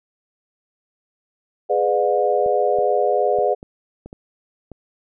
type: chord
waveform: sine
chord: G# diminished seventh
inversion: none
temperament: just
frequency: 415.3 / 498.4 / 598 / 717.6 Hz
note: G#4 / B4 / D5 / F5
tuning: 0 / +16 / +31 / +47 cents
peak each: -21 dBFS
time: 1.69-3.55 s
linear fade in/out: 20 ms
type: clicks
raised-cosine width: 2 ms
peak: -23 dBFS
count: 7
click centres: 2.462 / 2.787 / 3.387 / 3.629 / 4.06 / 4.129 / 4.717 s
effects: none